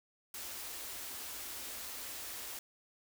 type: band-stop noise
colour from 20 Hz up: white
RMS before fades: -44 dBFS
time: 0.34-2.59 s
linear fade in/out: 2 ms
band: 110 to 210 Hz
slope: 96 dB/octave
effects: none